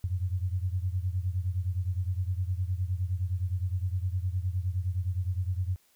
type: beating tone pair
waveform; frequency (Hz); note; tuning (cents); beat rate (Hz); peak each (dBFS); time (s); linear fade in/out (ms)
sine; 88.7 / 98.4; F2 / G2; +27 / +7; 9.7; -29 / -32; 0.04-5.76; 0
effects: white hiss -66 dBFS RMS until 5.95 s